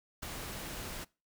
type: noise with ADSR envelope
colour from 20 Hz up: pink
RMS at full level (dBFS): -38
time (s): 0.22-1.05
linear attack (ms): 12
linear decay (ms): 4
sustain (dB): -4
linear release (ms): 19
effects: noise-tail reverb RT60 0.3 s tail -23 dB re dry